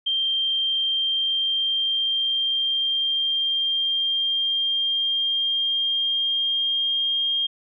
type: tone with pitch glide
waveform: sine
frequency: 3168 to 3220 Hz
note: G7 to G7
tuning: +18 to +46 cents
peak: -20 dBFS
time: 0.06-7.47 s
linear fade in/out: 10 ms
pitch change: +28 cents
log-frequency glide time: 0.79-7.22 s
effects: none